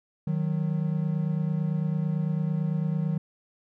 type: tone pair together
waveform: triangle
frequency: 154.9 / 183.87 Hz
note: D#3 / F#3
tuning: -7 / -11 cents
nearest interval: minor third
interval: 296 cents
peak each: -24 / -27 dBFS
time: 0.27-3.18 s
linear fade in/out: 5 ms
effects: none